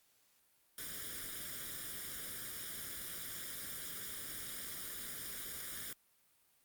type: noise with comb filter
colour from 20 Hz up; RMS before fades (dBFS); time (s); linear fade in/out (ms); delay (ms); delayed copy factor
white; -44; 0.78-5.93; 2; 0.57; +0.8
effects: white hiss -72 dBFS RMS until 6.64 s + Opus 48 kbps